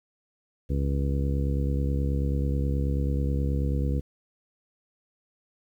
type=harmonic tone; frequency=69.3 Hz; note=C#2; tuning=in tune; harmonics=1 / 2 / 3 / 4 / 5 / 6 / 7; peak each=-25 / -29 / -35 / -35 / -41 / -42 / -38 dBFS; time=0.69-4.01 s; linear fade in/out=20 ms; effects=10-bit